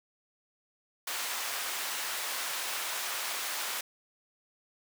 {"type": "high-pass noise", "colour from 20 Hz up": "pink", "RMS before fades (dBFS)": -35, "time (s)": [1.07, 3.81], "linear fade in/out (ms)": 5, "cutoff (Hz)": 1000, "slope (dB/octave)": 12, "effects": []}